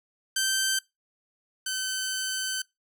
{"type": "tone pair in turn", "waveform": "10% pulse", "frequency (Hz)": [1553, 1530.7], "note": ["G6", "G6"], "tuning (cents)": [-17, -42], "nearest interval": "unison", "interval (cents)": 25, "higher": "first", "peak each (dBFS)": [-15, -20], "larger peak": "first", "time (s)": [[0.36, 0.79], [1.66, 2.62]], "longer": "second", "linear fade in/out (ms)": 5, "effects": ["noise-tail reverb RT60 0.2 s tail -23 dB re dry"]}